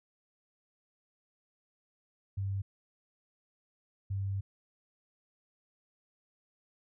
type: tone bursts at uneven times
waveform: sine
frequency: 98 Hz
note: G2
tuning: in tune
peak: -31 dBFS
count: 2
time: 2.37-2.62 / 4.1-4.41 s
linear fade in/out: 10 ms
effects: none